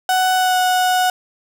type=tone with pitch glide; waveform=35% pulse; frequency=744 to 735.5 Hz; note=F#5 to F#5; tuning=+9 to -11 cents; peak=-12 dBFS; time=0.09-1.1 s; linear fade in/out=2 ms; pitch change=-20 cents; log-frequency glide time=0.35-0.58 s; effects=none